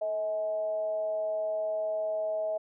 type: tone with frequency modulation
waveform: sine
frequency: 639 Hz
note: D#5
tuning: 46 cents sharp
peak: -28 dBFS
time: 0.01-2.58 s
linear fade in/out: 10 ms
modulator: 199 Hz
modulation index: 0.29
effects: none